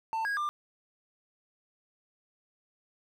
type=tone with pitch steps; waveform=triangle; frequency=893 / 1642 / 1193 Hz; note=A5 / G#6 / D6; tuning=+25 / -20 / +27 cents; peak=-27 dBFS; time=0.13-0.49 s; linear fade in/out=0 ms; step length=120 ms; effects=none